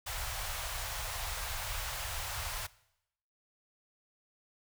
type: band-stop noise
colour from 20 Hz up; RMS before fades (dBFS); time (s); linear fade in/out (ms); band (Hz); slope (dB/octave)
pink; -38; 0.06-2.67; 10; 100 to 650; 24
effects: noise-tail reverb RT60 0.8 s tail -20 dB re dry